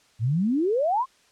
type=exponential sweep; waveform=sine; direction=up; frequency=103.8 to 1100 Hz; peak=-20 dBFS; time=0.19-1.06 s; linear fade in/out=50 ms; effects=white hiss -60 dBFS RMS until 1.31 s + low-pass 7000 Hz 12 dB/octave